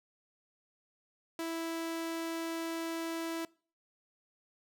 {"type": "tone", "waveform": "sawtooth", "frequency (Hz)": 329.6, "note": "E4", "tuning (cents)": 0, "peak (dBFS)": -31, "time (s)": [1.39, 3.45], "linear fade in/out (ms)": 2, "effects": ["noise-tail reverb RT60 0.4 s tail -23 dB re dry"]}